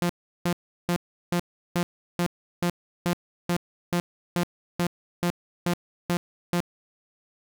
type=tone bursts; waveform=sawtooth; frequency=174.61 Hz; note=F3; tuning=in tune; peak=-18 dBFS; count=16; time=0.02-6.604 s; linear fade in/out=0 ms; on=74 ms; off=360 ms; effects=none